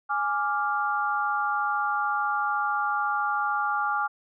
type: chord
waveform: sine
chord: D diminished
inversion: second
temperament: equal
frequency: 830.6 / 1174.7 / 1396.9 Hz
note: Ab5 / D6 / F6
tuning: 0 / 0 / 0 cents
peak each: -28 dBFS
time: 0.09-4.08 s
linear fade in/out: 20 ms
effects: none